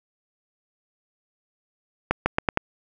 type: accelerating click train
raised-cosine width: 0.5 ms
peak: -4 dBFS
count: 5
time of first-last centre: 2.11-2.574 s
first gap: 150 ms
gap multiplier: 0.83
effects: none